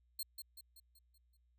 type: tone with echo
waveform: 10% pulse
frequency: 4231 Hz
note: C8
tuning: 19 cents sharp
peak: -32 dBFS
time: 0.19-0.23 s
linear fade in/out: 5 ms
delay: 190 ms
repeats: 6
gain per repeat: -6 dB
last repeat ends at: 1.37 s
effects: added 60 Hz sine -70 dBFS peak until 1.58 s